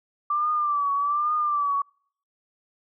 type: tone with vibrato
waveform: sine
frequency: 1172 Hz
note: D6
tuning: 4 cents flat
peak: -21 dBFS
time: 0.3-1.82 s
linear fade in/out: 5 ms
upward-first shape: triangle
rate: 1.2 Hz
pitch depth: 81 cents each way
effects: noise-tail reverb RT60 0.6 s tail -26 dB re dry